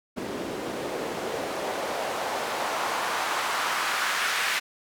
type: noise with band-pass filter sweep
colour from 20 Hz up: white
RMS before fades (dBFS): -29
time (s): 0.16-4.6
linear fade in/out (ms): 20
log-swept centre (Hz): 290 to 1700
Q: 1.4
effects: none